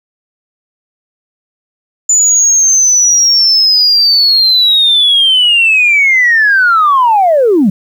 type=linear sweep; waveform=sine; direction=down; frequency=7040 to 174.61 Hz; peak=-4 dBFS; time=2.09-7.7 s; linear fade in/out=5 ms; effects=tanh soft clip ceiling -1 dBFS + 7-bit